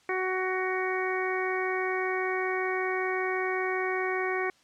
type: harmonic tone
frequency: 372.9 Hz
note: F#4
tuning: 14 cents sharp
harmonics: 1 / 2 / 3 / 4 / 5 / 6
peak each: -30 / -35 / -36 / -38 / -34 / -35 dBFS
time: 0.09-4.5 s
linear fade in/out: 2 ms
effects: white hiss -62 dBFS RMS until 4.63 s + low-pass 6000 Hz 12 dB/octave